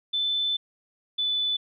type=tone pair in turn; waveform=sine; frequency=3520 / 3490 Hz; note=A7 / A7; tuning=0 / -15 cents; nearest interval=unison; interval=15 cents; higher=first; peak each=-23 dBFS; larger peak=neither; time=0.13-0.57 / 1.18-1.57 s; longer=first; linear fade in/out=10 ms; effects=none